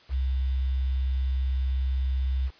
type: tone with quantisation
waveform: sine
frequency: 65.41 Hz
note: C2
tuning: in tune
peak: -23 dBFS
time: 0.09-2.51 s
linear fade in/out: 50 ms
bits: 8
effects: white hiss -55 dBFS RMS until 2.59 s + resampled to 11025 Hz